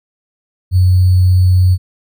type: tone with sample-and-hold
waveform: sine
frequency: 91.6 Hz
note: F#2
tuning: 17 cents flat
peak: -6 dBFS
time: 0.71-1.78 s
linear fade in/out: 50 ms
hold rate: 4410 Hz
effects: none